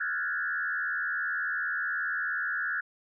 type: tone with frequency modulation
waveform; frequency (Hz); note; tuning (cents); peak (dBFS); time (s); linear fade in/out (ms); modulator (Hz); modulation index
sine; 1566; G6; -2; -28; 0-2.81; 10; 78.6; 2.2
effects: none